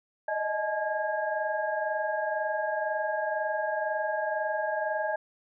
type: tone cluster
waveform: sine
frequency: 609 / 631 / 855 / 1634 Hz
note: D#5 / D#5 / A5 / G#6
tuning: -37 / +24 / -50 / -29 cents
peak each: -35 / -31 / -32 / -34 dBFS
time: 0.28-5.16 s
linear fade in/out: 5 ms
effects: none